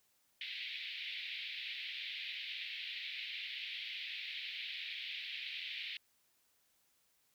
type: band-pass noise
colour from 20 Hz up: pink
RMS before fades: -44 dBFS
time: 0.41-5.97 s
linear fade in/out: 2 ms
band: 2100 to 4000 Hz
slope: 48 dB/octave
effects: white hiss -75 dBFS RMS until 7.34 s